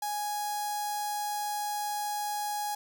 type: tone with notch filter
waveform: sawtooth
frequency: 830.6 Hz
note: G#5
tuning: in tune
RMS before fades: -33 dBFS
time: 0.02-2.75 s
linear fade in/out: 5 ms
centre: 2200 Hz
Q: 0.52
effects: none